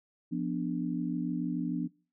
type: chord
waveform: sine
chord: B diminished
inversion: second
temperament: equal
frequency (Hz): 174.61 / 246.9 / 293.7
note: F3 / B3 / D4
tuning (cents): 0 / 0 / 0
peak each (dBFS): -34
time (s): 0.31-1.88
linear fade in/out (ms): 20
effects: noise-tail reverb RT60 0.4 s tail -24 dB re dry